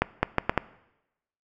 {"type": "accelerating click train", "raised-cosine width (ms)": 0.5, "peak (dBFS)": -5, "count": 5, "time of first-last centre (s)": [0.02, 0.577], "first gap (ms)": 210, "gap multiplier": 0.73, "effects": ["noise-tail reverb RT60 0.9 s tail -19 dB re dry"]}